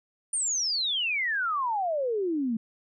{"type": "exponential sweep", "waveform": "sine", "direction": "down", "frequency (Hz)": [9200, 215.9], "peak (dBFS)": -25, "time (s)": [0.33, 2.57], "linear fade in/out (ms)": 5, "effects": []}